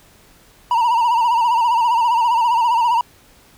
triangle tone with vibrato, 940 Hz, A#5, 14 cents sharp, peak -11 dBFS, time 0.71-3.01 s, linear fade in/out 2 ms, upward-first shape sine, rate 15 Hz, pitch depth 83 cents each way, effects pink hiss -50 dBFS RMS until 3.57 s

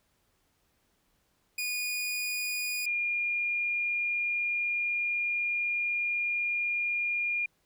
sawtooth / sine tone pair in turn, 2457 / 2416 Hz, D#7 / D7, -22 / +48 cents, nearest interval unison, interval 30 cents, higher first, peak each -27 dBFS, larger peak neither, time 1.58-2.86 / 2.86-7.46 s, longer second, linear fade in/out 5 ms, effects pink hiss -72 dBFS RMS until 7.65 s

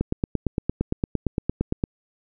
click train, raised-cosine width 3 ms, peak -9 dBFS, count 17, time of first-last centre 0.01-1.839 s, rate 8.75 Hz, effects none

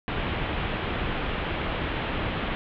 pink low-pass noise, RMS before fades -29 dBFS, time 0.08-2.55 s, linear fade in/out 0 ms, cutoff 3400 Hz, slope 48 dB/octave, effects none

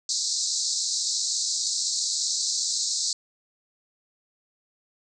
pink band-pass noise, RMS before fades -27 dBFS, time 0.09-3.13 s, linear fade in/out 2 ms, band 4000 to 8000 Hz, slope 96 dB/octave, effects none

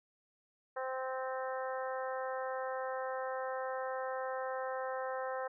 harmonic tone, 260.5 Hz, C4, 7 cents flat, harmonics 2 / 3 / 4 / 5 / 6 / 7, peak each -38 / -42 / -44 / -46 / -48 / -49 dBFS, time 0.76-5.48 s, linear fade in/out 10 ms, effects none

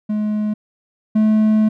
triangle tone pair in turn, 211.8 / 215.9 Hz, G#3 / A3, +34 / -33 cents, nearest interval unison, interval 33 cents, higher second, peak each -15 / -9 dBFS, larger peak second, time 0.09-0.54 / 1.15-1.69 s, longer second, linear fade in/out 10 ms, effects none

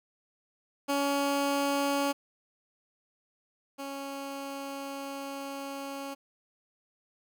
15% pulse tone pair in turn, 281 / 276.5 Hz, C#4 / C#4, +24 / -4 cents, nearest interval unison, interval 28 cents, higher first, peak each -20 / -30 dBFS, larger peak first, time 0.88-2.13 / 3.78-6.15 s, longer second, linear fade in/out 20 ms, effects none

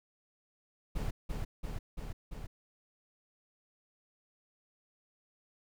brown noise with echo, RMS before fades -34 dBFS, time 0.95-1.11 s, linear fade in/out 10 ms, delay 340 ms, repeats 4, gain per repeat -2 dB, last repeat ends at 2.47 s, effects none

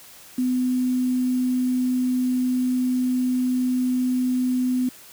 sine tone with quantisation, 252.4 Hz, B3, 38 cents sharp, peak -19 dBFS, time 0.38-4.89 s, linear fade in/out 5 ms, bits 7, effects white hiss -46 dBFS RMS until 5.12 s

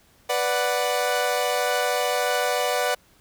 sawtooth chord, B minor, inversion none, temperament equal, 493.9 / 587.3 / 740 Hz, B4 / D5 / F#5, 0 / 0 / 0 cents, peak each -22 dBFS, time 0.29-2.95 s, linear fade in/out 10 ms, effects pink hiss -58 dBFS RMS until 3.2 s

